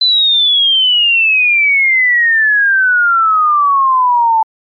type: exponential sweep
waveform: sine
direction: down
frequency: 4059 to 876 Hz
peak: -7 dBFS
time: 0.01-4.43 s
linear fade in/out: 5 ms
effects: MP3 48 kbps